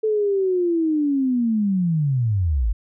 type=linear sweep; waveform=sine; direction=down; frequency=440 to 46.25 Hz; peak=-17 dBFS; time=0.03-2.73 s; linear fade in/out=10 ms; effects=none